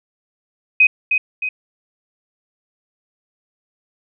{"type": "tone with echo", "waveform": "sine", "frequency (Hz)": 2514, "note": "D#7", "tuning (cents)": 17, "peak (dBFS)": -7, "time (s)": [0.8, 0.87], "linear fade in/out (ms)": 5, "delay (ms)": 310, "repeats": 2, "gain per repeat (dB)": -6, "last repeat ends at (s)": 1.49, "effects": []}